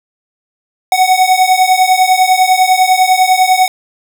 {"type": "beating tone pair", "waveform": "square", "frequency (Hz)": [740, 750], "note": ["F#5", "F#5"], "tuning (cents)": [0, 23], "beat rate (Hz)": 10, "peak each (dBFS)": -11, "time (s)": [0.92, 3.68], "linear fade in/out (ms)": 2, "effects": []}